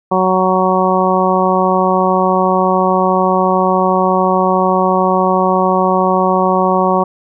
harmonic tone, 186.2 Hz, F#3, 11 cents sharp, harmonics 1 / 2 / 3 / 4 / 5 / 6, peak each -17 / -17 / -17 / -17 / -17 / -17 dBFS, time 0.11-7.04 s, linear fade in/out 10 ms, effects none

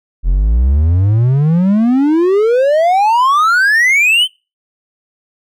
triangle exponential sweep, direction up, 41.2 to 3136 Hz, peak -6 dBFS, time 0.23-4.28 s, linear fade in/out 50 ms, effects noise-tail reverb RT60 0.3 s tail -26 dB re dry

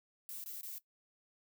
violet noise bursts, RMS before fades -45 dBFS, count 3, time 0.29-0.782 s, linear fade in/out 0 ms, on 150 ms, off 21 ms, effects noise-tail reverb RT60 0.1 s tail -17 dB re dry

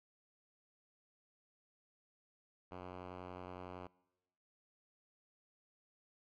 5% pulse tone, 90.8 Hz, F#2, 32 cents flat, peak -35 dBFS, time 2.71-3.87 s, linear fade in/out 5 ms, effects noise-tail reverb RT60 1.0 s tail -23 dB re dry + low-pass 2000 Hz 12 dB/octave

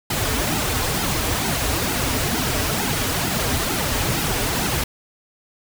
pink noise with flanger, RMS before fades -22 dBFS, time 0.1-4.84 s, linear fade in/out 5 ms, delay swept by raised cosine 1.7 to 5.9 ms, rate 2.2 Hz, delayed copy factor -0.8, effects none

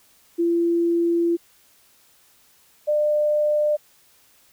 sine tone pair in turn, 340 / 598.9 Hz, F4 / D5, -46 / +34 cents, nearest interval minor seventh, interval 980 cents, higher second, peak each -17 dBFS, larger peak neither, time 0.38-1.37 / 2.87-3.77 s, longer first, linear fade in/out 20 ms, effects white hiss -57 dBFS RMS until 4.52 s

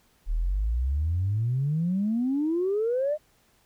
sine exponential sweep, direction up, 36.71 to 623 Hz, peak -22 dBFS, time 0.26-3.18 s, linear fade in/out 50 ms, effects tanh soft clip ceiling -18 dBFS + pink hiss -64 dBFS RMS until 3.65 s

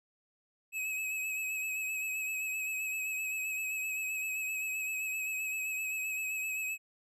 square tone with vibrato, 2565 Hz, E7, 48 cents flat, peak -34 dBFS, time 0.72-6.78 s, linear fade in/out 50 ms, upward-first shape sine, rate 7.7 Hz, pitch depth 31 cents each way, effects none

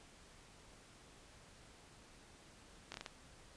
slowing click train, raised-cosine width 0.2 ms, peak -27 dBFS, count 5, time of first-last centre 2.92-3.062 s, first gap 22 ms, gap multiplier 1.33, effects pink hiss -61 dBFS RMS until 3.56 s + resampled to 22050 Hz

